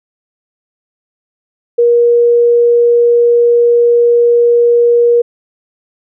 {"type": "tone", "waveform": "sine", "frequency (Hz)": 475, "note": "A#4", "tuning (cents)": 33, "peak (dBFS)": -5, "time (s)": [1.78, 5.22], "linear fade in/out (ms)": 10, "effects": []}